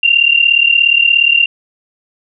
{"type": "tone pair together", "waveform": "sine", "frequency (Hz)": [2757, 2794], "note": ["F7", "F7"], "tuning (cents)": [-23, 0], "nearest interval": "unison", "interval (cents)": 23, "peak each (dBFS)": -10, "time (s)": [0.03, 1.46], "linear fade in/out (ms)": 5, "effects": []}